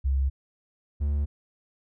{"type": "tone pair in turn", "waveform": ["sine", "triangle"], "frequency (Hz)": [67.4, 72.38], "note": ["C#2", "D2"], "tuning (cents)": [-48, -25], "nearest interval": "minor second", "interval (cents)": 123, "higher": "second", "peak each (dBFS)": -21, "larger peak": "neither", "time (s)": [[0.04, 0.3], [1, 1.26]], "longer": "neither", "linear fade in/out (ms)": 20, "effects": []}